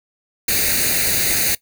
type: noise with comb filter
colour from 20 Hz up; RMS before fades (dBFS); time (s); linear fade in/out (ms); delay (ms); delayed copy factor
white; -18; 0.48-1.55; 5; 0.46; +0.75
effects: noise-tail reverb RT60 0.1 s tail -19 dB re dry